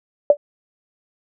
sine tone with exponential decay, 582 Hz, D5, 16 cents flat, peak -3 dBFS, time 0.3-0.37 s, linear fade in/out 2 ms, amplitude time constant 15 ms, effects none

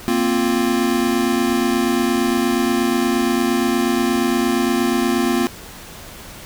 square chord, Bb suspended second, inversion none, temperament equal, 233.1 / 261.6 / 349.2 Hz, Bb3 / C4 / F4, 0 / 0 / 0 cents, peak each -21 dBFS, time 0.08-5.47 s, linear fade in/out 0 ms, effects pink hiss -37 dBFS RMS until 6.45 s

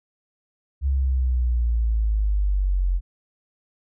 sine exponential sweep, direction down, 69.3 to 44.15 Hz, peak -18 dBFS, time 0.81-3.01 s, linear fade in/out 50 ms, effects none

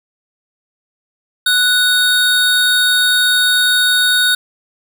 square tone pair together, 1480 / 3729 Hz, F#6 / A#7, 0 / 0 cents, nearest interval octave + major third, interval 1600 cents, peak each -14 dBFS, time 1.46-4.35 s, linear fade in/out 5 ms, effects none

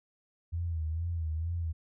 sine tone with vibrato, 82.1 Hz, E2, 6 cents flat, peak -30 dBFS, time 0.52-1.73 s, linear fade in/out 20 ms, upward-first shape sine, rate 2.2 Hz, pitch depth 82 cents each way, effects none

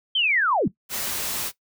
sine linear sweep, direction down, 3200 to 130.81 Hz, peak -18 dBFS, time 0.15-0.68 s, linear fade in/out 5 ms
white noise, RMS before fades -28 dBFS, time 0.89-1.52 s, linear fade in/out 50 ms
effects noise-tail reverb RT60 0.1 s tail -17 dB re dry

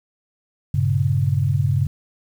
sine chord, G diminished, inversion none, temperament equal, 98 / 116.54 / 138.59 Hz, G2 / Bb2 / Db3, 0 / 0 / 0 cents, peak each -20 / -24 / -19 dBFS, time 0.74-1.87 s, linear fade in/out 5 ms, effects 8-bit

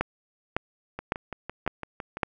two click trains, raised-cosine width 0.5 ms, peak -19 / -9 dBFS, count 8 / 5, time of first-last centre 0.99-2.17 / 0.01-2.232 s, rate 5.93 / 1.8 Hz, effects none

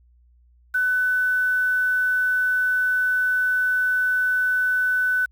sine tone with quantisation, 1500 Hz, F#6, 23 cents sharp, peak -18 dBFS, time 0.74-5.26 s, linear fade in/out 10 ms, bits 7, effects added 60 Hz sine -53 dBFS peak until 5.31 s

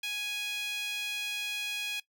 sawtooth tone with high-pass filter, 830.6 Hz, G#5, in tune, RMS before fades -35 dBFS, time 0.03-2 s, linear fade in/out 5 ms, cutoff 2800 Hz, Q 4.5, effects noise-tail reverb RT60 0.1 s tail -19 dB re dry

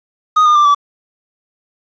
triangle tone with pitch steps, 1244.5 / 1213.3 / 1182.8 / 1153.1 Hz, D#6 / D#6 / D6 / D6, 0 / -44 / +12 / -32 cents, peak -5 dBFS, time 0.36-0.748 s, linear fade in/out 10 ms, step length 97 ms, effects resampled to 16000 Hz + 7-bit

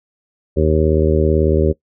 harmonic tone, 78.1 Hz, D#2, 7 cents sharp, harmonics 1 / 2 / 3 / 4 / 5 / 6 / 7, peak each -16 / -20 / -22 / -22 / -17 / -21 / -21 dBFS, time 0.56-1.73 s, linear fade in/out 20 ms, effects noise-tail reverb RT60 0.1 s tail -21 dB re dry

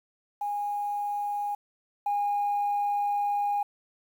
sine tone pair in turn, 821 / 817.2 Hz, G#5 / G#5, -20 / -28 cents, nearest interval unison, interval 8 cents, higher first, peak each -27 / -23 dBFS, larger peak second, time 0.41-1.55 / 2.06-3.63 s, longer second, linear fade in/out 5 ms, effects tanh soft clip ceiling -21 dBFS + 9-bit

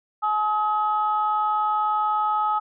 sine tone pair together, 850 / 1271.8 Hz, G#5 / D#6, +40 / +38 cents, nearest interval perfect fifth, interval 698 cents, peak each -22 / -22 dBFS, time 0.22-2.6 s, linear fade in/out 20 ms, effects tanh soft clip ceiling -12 dBFS

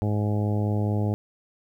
harmonic tone, 104.6 Hz, G#2, 13 cents sharp, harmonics 1 / 2 / 3 / 4 / 5 / 6 / 7 / 8, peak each -23 / -29 / -33 / -35 / -37 / -39 / -40 / -41 dBFS, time 0.02-1.14 s, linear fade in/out 0 ms, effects 10-bit

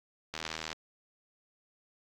click train, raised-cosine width 0.2 ms, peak -19 dBFS, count 32, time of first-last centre 0.34-0.729 s, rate 79.7 Hz, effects AAC 64 kbps

